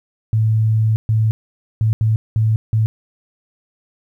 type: tone bursts at uneven times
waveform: sine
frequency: 110 Hz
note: A2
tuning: in tune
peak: -12 dBFS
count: 6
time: 0.33-0.96 / 1.09-1.31 / 1.81-1.93 / 2.01-2.16 / 2.36-2.56 / 2.73-2.86 s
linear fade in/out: 0 ms
effects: 9-bit